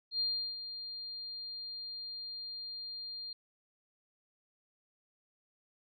sine tone with ADSR envelope, 4200 Hz, C8, 6 cents sharp, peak -29 dBFS, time 0.11-3.33 s, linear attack 87 ms, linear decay 360 ms, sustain -11 dB, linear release 3 ms, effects none

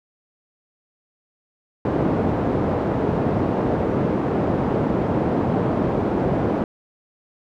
pink band-pass noise, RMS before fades -21 dBFS, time 1.85-6.64 s, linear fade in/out 2 ms, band 130 to 640 Hz, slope 12 dB/octave, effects none

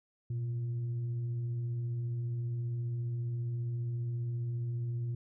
sine tone with frequency modulation, 120.4 Hz, B2, 44 cents flat, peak -32 dBFS, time 0.3-5.15 s, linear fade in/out 5 ms, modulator 226 Hz, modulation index 0.2, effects none

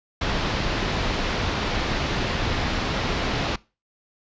pink low-pass noise, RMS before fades -25 dBFS, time 0.21-3.56 s, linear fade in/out 5 ms, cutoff 4800 Hz, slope 24 dB/octave, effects noise-tail reverb RT60 0.3 s tail -22 dB re dry + resampled to 16000 Hz

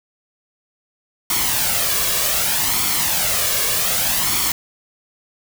white noise with flanger, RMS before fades -19 dBFS, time 1.3-4.52 s, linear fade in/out 2 ms, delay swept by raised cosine 0.9 to 1.81 ms, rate 0.65 Hz, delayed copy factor +0.55, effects none

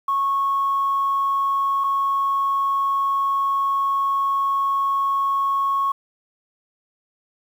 sine tone pair in turn, 1100 / 1100 Hz, C#6 / C#6, -14 / -14 cents, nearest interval unison, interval 0 cents, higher neither, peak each -17 dBFS, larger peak neither, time 0.08-1.84 / 1.84-5.92 s, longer second, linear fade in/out 5 ms, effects tanh soft clip ceiling -13 dBFS + 8-bit

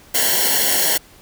white noise with comb filter, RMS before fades -17 dBFS, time 0.14-0.98 s, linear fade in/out 10 ms, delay 0.81 ms, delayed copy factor -0.85, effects pink hiss -47 dBFS RMS until 1.21 s

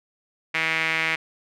sawtooth tone with band-pass filter, 161.1 Hz, E3, 39 cents flat, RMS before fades -24 dBFS, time 0.54-1.16 s, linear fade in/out 10 ms, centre 2200 Hz, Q 4, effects none

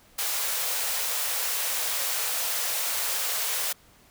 white high-pass noise, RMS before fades -28 dBFS, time 0.18-3.73 s, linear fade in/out 10 ms, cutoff 450 Hz, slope 96 dB/octave, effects pink hiss -57 dBFS RMS until 4.1 s

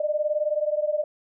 sine beating tone pair, 596 / 615 Hz, D5 / D#5, +25 / -20 cents, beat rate 19 Hz, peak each -24 / -26 dBFS, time 0-1.04 s, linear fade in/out 5 ms, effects none

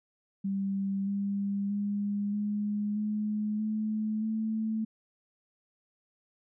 sine tone with pitch steps, 196 / 199.77 / 203.6 / 207.5 / 211.5 / 215.6 / 219.7 Hz, G3 / G3 / G#3 / G#3 / G#3 / A3 / A3, 0 / +33 / -34 / -1 / +32 / -35 / -2 cents, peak -28 dBFS, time 0.44-4.85 s, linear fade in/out 10 ms, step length 630 ms, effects none

